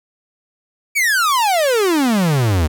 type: exponential sweep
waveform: 45% pulse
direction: down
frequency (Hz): 2349 to 73.42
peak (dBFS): -13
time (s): 0.95-2.68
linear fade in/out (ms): 20
effects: none